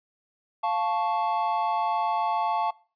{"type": "chord", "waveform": "triangle", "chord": "F augmented", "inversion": "none", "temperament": "equal with one note detuned", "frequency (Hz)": [698.5, 876.4, 1108.7], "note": ["F5", "A5", "C#6"], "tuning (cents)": [0, -7, 0], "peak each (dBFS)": [-27, -24, -28], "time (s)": [0.63, 2.71], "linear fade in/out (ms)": 10, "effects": ["noise-tail reverb RT60 0.4 s tail -22 dB re dry", "resampled to 11025 Hz"]}